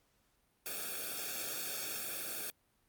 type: noise with comb filter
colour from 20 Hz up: white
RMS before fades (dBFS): -40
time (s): 0.66-2.5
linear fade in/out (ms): 0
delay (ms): 1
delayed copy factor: -1
effects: pink hiss -74 dBFS RMS until 2.88 s + Opus 48 kbps